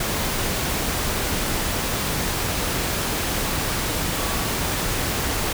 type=tone in noise; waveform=sine; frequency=1136 Hz; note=C#6; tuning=42 cents sharp; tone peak=-35 dBFS; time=4.18-4.48 s; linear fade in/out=5 ms; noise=pink; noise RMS=-24 dBFS; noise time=0-5.53 s; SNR=-14 dB; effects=none